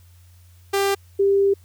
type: tone pair in turn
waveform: sawtooth / sine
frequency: 395.9 / 395.9 Hz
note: G4 / G4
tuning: +17 / +17 cents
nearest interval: unison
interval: 0 cents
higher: neither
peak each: -14 dBFS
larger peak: neither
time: 0.73-0.95 / 1.19-1.54 s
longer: second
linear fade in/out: 10 ms
effects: added 88 Hz sine -47 dBFS peak until 1.64 s + white hiss -59 dBFS RMS until 1.64 s